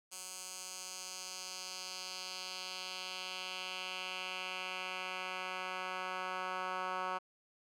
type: tone with band-pass filter sweep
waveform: 10% pulse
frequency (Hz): 185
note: F#3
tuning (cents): 0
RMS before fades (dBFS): -42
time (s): 0.11-7.19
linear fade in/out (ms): 20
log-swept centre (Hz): 8000 to 1300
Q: 1.7
effects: none